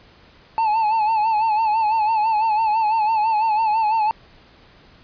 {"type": "tone with vibrato", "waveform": "triangle", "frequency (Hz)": 873, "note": "A5", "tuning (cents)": -14, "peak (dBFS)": -14, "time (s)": [0.58, 4.11], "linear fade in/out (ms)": 0, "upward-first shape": "sine", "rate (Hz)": 6, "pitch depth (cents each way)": 71, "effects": ["pink hiss -50 dBFS RMS until 5.03 s", "resampled to 11025 Hz"]}